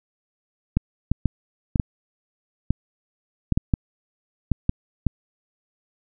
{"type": "clicks", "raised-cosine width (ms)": 5, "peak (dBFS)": -6, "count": 12, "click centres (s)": [0.77, 1.116, 1.257, 1.758, 1.798, 2.706, 3.523, 3.575, 3.738, 4.517, 4.694, 5.067], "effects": []}